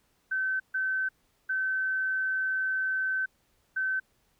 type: tone bursts at uneven times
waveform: sine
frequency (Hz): 1534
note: G6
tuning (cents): -38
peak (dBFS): -26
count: 4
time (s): 0.31-0.6 / 0.74-1.09 / 1.49-3.26 / 3.76-4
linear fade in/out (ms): 10
effects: pink hiss -70 dBFS RMS until 4.39 s